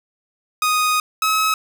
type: tone pair in turn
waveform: sawtooth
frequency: 1244.5 / 1283.2 Hz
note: D#6 / E6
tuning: 0 / -47 cents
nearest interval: minor second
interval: 53 cents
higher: second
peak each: -12 dBFS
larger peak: neither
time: 0.62-1 / 1.22-1.54 s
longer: first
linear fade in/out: 2 ms
effects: none